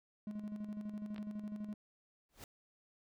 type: tone with tremolo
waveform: triangle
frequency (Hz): 210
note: G#3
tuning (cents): +19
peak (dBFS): -37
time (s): 0.27-1.74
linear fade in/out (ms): 2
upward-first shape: square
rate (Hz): 12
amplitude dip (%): 50
type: clicks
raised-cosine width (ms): 0.3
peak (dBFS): -35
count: 2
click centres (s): 1.162 / 1.181
type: noise with exponential growth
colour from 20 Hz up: pink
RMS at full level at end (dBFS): -46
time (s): 2.29-2.44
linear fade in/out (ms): 1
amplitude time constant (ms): 32
effects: none